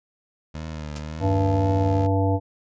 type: tone with vibrato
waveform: 20% pulse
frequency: 76.9 Hz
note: D#2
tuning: 20 cents flat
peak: -26 dBFS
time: 0.54-2.07 s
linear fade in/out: 10 ms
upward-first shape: triangle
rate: 1.9 Hz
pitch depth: 71 cents each way
type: noise with exponential decay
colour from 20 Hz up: white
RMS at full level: -30 dBFS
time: 0.96-1.04 s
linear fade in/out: 2 ms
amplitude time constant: 16 ms
type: harmonic tone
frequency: 96.9 Hz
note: G2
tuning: 20 cents flat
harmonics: 1 / 3 / 5 / 7 / 9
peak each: -20 / -25 / -27 / -28 / -30 dBFS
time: 1.2-2.4 s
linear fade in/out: 50 ms
effects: resampled to 16000 Hz